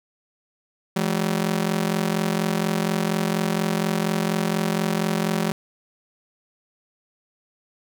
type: ring-modulated tone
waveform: sawtooth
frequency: 190.5 Hz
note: G3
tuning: 49 cents flat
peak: -14 dBFS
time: 0.96-5.52 s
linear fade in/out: 2 ms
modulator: 22.1 Hz
effects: none